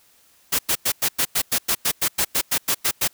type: noise bursts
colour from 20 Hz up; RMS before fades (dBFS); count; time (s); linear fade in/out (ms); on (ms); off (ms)
white; -20; 16; 0.52-3.079; 10; 69; 97
effects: white hiss -57 dBFS RMS until 3.13 s